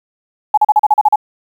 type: tone bursts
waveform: sine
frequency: 846 Hz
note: G#5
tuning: 32 cents sharp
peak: -5 dBFS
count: 9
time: 0.54-1.159 s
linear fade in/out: 5 ms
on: 35 ms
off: 38 ms
effects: 7-bit